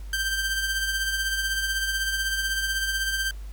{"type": "tone with tremolo", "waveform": "sawtooth", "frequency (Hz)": 1568, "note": "G6", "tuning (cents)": 0, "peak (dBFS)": -19, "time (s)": [0.13, 3.31], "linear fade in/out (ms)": 2, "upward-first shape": "triangle", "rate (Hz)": 16, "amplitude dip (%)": 50, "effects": ["added 50 Hz sine -34 dBFS peak until 3.52 s", "pink hiss -54 dBFS RMS until 3.52 s"]}